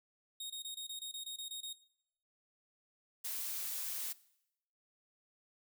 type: tone bursts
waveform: sawtooth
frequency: 3731 Hz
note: A#7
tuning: 1 cent sharp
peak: -38 dBFS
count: 11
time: 0.4-1.73 s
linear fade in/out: 5 ms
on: 100 ms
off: 23 ms
type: noise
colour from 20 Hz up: blue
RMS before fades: -40 dBFS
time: 3.24-4.13 s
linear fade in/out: 10 ms
effects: noise-tail reverb RT60 0.8 s tail -20 dB re dry